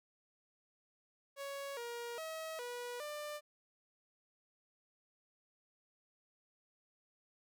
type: tone with pitch steps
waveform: sawtooth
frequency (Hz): 557 / 473.5 / 640 / 486.4 / 595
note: C#5 / A#4 / D#5 / B4 / D5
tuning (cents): +8 / +27 / +49 / -26 / +22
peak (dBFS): -38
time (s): 1.36-3.41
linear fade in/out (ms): 50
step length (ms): 410
effects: none